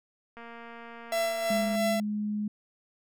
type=click train; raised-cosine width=0.5 ms; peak=-31 dBFS; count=324; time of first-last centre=0.37-1.756 s; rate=233 Hz
type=tone with tremolo; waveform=45% pulse; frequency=671 Hz; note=E5; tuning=31 cents sharp; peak=-25 dBFS; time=1.12-2 s; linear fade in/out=2 ms; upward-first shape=sine; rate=3 Hz; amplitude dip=45%
type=tone with pitch glide; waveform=sine; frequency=207.7 to 209.6 Hz; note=G#3 to G#3; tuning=0 to +16 cents; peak=-28 dBFS; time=1.5-2.48 s; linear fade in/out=5 ms; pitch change=+16 cents; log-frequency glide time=1.71-2.09 s
effects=none